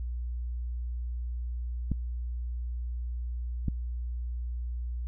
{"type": "clicks", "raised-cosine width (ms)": 5, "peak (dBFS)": -16, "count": 2, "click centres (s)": [1.917, 3.683], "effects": ["added 60 Hz sine -31 dBFS peak until 5.07 s"]}